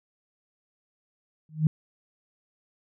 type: tone with exponential growth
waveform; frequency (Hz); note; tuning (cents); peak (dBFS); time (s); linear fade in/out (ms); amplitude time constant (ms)
sine; 155.56; D#3; 0; -14; 1.49-1.67; 2; 38
effects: none